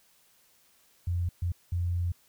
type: tone bursts at uneven times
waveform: sine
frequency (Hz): 87.5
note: F2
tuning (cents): +4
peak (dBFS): -26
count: 3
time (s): 1.07-1.29 / 1.42-1.52 / 1.72-2.12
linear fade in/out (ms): 5
effects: white hiss -64 dBFS RMS until 2.28 s